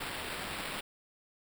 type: noise with sample-and-hold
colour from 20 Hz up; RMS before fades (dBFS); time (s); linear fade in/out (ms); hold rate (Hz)
blue; -39; 0-0.81; 10; 6300
effects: none